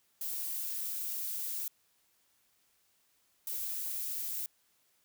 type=noise bursts at uneven times; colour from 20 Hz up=violet; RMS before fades=-37 dBFS; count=2; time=0.21-1.68 / 3.47-4.46 s; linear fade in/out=2 ms; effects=white hiss -72 dBFS RMS until 5.04 s